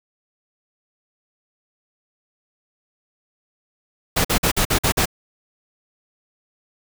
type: noise bursts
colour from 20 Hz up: pink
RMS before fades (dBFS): -18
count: 7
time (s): 4.16-5.057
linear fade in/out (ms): 10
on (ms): 87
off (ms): 48
effects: none